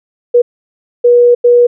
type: tone bursts at uneven times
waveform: sine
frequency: 483.3 Hz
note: B4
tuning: 38 cents flat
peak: -3 dBFS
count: 3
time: 0.34-0.42 / 1.04-1.35 / 1.44-1.67 s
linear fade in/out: 10 ms
effects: none